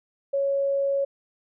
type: tone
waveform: sine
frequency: 554.4 Hz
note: C#5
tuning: in tune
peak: -21 dBFS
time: 0.33-1.05 s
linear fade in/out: 10 ms
effects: none

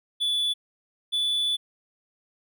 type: tone pair in turn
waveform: triangle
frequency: 3453 / 3466 Hz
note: A7 / A7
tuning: -33 / -27 cents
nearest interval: unison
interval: 6 cents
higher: second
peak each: -21 dBFS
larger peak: neither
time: 0.2-0.54 / 1.12-1.57 s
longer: second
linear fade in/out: 20 ms
effects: none

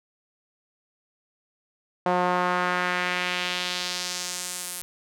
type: tone with band-pass filter sweep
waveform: sawtooth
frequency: 179.5 Hz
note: F3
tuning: 48 cents sharp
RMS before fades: -27 dBFS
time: 2.06-4.82 s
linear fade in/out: 0 ms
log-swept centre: 780 to 11000 Hz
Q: 1.5
effects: none

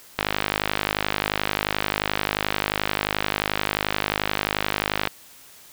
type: click train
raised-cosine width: 0.3 ms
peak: -4 dBFS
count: 252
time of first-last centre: 0.19-5.073 s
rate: 51.4 Hz
effects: white hiss -48 dBFS RMS until 5.72 s

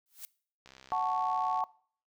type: noise with exponential growth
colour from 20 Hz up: blue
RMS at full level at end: -40 dBFS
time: 0.06-0.25 s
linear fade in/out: 0 ms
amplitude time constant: 40 ms
type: click train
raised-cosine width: 0.2 ms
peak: -34 dBFS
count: 63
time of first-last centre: 0.66-1.605 s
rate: 65.6 Hz
type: chord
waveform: sine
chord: F# minor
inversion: none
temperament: equal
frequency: 740 / 880 / 1108.7 Hz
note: F#5 / A5 / C#6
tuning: 0 / 0 / 0 cents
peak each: -32 dBFS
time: 0.92-1.64 s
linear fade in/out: 0 ms
effects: noise-tail reverb RT60 0.5 s tail -22 dB re dry

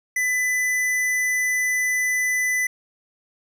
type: tone with hard clipping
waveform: sine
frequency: 2000 Hz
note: B6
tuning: 21 cents sharp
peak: -21 dBFS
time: 0.16-2.67 s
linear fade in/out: 5 ms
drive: 14 dB
effects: none

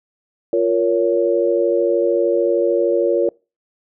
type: chord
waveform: sine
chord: Bb minor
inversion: second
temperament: just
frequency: 349.6 / 466.2 / 559.4 Hz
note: F4 / Bb4 / Db5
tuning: +2 / 0 / +16 cents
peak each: -18 dBFS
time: 0.53-3.29 s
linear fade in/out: 2 ms
effects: noise-tail reverb RT60 0.3 s tail -25 dB re dry

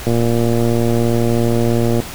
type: click train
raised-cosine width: 2 ms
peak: -4 dBFS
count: 227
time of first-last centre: 0.07-2.002 s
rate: 117 Hz
effects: pink hiss -30 dBFS RMS until 2.14 s

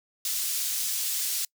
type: high-pass noise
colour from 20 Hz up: pink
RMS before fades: -29 dBFS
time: 0.25-1.45 s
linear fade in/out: 2 ms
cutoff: 5200 Hz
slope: 12 dB/octave
effects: noise-tail reverb RT60 0.1 s tail -26 dB re dry

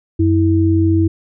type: tone pair together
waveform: sine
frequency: 92.5 / 325.6 Hz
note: F#2 / E4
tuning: 0 / -21 cents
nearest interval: octave + minor seventh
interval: 2179 cents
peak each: -13 dBFS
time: 0.19-1.08 s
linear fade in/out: 10 ms
effects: none

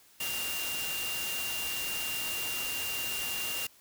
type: tone in noise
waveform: sine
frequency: 2787 Hz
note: F7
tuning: 4 cents flat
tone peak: -35 dBFS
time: 0.2-3.67 s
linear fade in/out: 5 ms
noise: white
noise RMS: -36 dBFS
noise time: 0.2-3.67 s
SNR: -2 dB
effects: white hiss -60 dBFS RMS until 3.8 s

